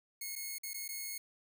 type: tone with dropouts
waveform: 5% pulse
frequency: 2178 Hz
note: C#7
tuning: 31 cents flat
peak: -29 dBFS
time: 0.21-1.18 s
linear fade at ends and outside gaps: 5 ms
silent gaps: 0.355-0.36 / 0.584-0.633 / 0.734-0.742 / 0.88-0.888 s
effects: none